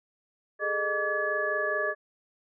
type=tone cluster; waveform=sine; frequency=410.8 / 435.5 / 612 / 1153 / 1703 Hz; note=G#4 / A4 / D#5 / D6 / G#6; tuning=-19 / -18 / -29 / -32 / +43 cents; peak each=-35 / -37 / -31 / -34 / -29 dBFS; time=0.59-1.95 s; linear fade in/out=50 ms; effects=none